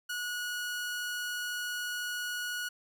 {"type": "tone", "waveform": "sawtooth", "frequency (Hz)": 1458, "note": "F#6", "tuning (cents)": -26, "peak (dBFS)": -30, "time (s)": [0.09, 2.69], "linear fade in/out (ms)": 10, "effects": []}